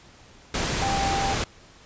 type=tone in noise; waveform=sine; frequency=788 Hz; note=G5; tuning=9 cents sharp; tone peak=-25 dBFS; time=0.82-1.34 s; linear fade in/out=2 ms; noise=pink; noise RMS=-26 dBFS; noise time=0.54-1.44 s; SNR=-2 dB; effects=pink hiss -51 dBFS RMS until 1.85 s + resampled to 16000 Hz